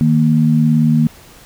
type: tone pair together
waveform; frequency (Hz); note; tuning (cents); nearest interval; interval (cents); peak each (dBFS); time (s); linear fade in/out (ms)
sine; 155.32 / 233.1; D#3 / A#3; -3 / 0; perfect fifth; 703; -12; 0.01-1.07; 0
effects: pink hiss -42 dBFS RMS until 1.45 s